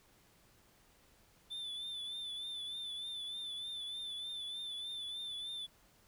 triangle tone with vibrato, 3520 Hz, A7, in tune, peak -39 dBFS, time 1.5-5.67 s, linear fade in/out 20 ms, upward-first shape triangle, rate 3.3 Hz, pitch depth 55 cents each way, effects pink hiss -67 dBFS RMS until 6.07 s

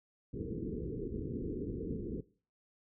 white low-pass noise, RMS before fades -39 dBFS, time 0.33-2.21 s, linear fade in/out 10 ms, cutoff 460 Hz, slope 96 dB/octave, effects noise-tail reverb RT60 0.4 s tail -19 dB re dry

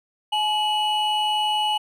triangle tone pair together, 850 / 2941 Hz, G#5 / F#7, +40 / -11 cents, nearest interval octave + major sixth, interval 2149 cents, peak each -20 / -22 dBFS, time 0.32-1.78 s, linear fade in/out 10 ms, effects none

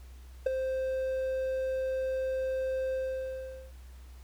triangle tone with ADSR envelope, 523.3 Hz, C5, in tune, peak -18 dBFS, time 0.46-3.72 s, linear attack 7 ms, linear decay 8 ms, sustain -9 dB, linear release 790 ms, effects added 63 Hz sine -46 dBFS peak until 4.23 s + pink hiss -61 dBFS RMS until 4.23 s

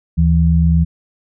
sine tone pair together, 75.87 / 164.81 Hz, D#2 / E3, -43 / 0 cents, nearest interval octave + minor second, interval 1343 cents, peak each -12 dBFS, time 0.17-0.85 s, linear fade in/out 20 ms, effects none

